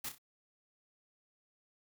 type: noise with echo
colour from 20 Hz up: white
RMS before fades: -40 dBFS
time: 0.04-0.09 s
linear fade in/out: 5 ms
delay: 31 ms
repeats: 3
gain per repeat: -8 dB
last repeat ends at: 0.183 s
effects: none